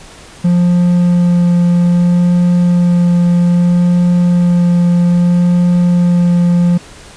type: tone with vibrato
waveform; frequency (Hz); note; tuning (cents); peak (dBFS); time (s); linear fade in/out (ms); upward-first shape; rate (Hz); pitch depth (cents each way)
triangle; 175.3; F3; +7; -5; 0.44-6.78; 10; sine; 0.62; 9
effects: pink hiss -36 dBFS RMS until 7.16 s + resampled to 22050 Hz